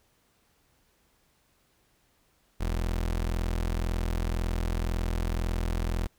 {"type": "tone", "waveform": "30% pulse", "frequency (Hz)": 41.92, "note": "E1", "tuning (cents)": 30, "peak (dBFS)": -24, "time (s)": [2.6, 6.07], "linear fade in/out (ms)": 10, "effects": ["pink hiss -68 dBFS RMS until 6.18 s"]}